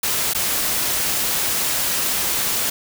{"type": "noise with dropouts", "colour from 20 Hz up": "white", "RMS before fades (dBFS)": -21, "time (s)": [0.03, 2.7], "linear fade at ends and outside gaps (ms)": 5, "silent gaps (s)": [0.335, 0.347], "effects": []}